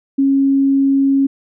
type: tone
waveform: sine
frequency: 273.7 Hz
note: C#4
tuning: 22 cents flat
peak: -10 dBFS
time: 0.18-1.27 s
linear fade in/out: 10 ms
effects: none